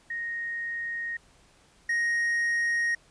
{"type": "tone pair in turn", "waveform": ["sine", "triangle"], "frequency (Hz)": [1864.7, 1871.5], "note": ["A#6", "A#6"], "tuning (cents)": [0, 6], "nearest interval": "unison", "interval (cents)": 6, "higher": "second", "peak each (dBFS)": [-30, -22], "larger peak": "second", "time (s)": [[0.1, 1.17], [1.89, 2.95]], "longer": "first", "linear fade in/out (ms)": 5, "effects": ["pink hiss -60 dBFS RMS until 3.1 s", "resampled to 22050 Hz"]}